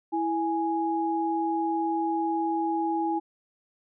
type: tone pair together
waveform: sine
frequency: 329.2 / 830.6 Hz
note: E4 / G#5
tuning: -2 / 0 cents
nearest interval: octave + major third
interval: 1602 cents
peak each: -27 dBFS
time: 0.12-3.2 s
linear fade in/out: 20 ms
effects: none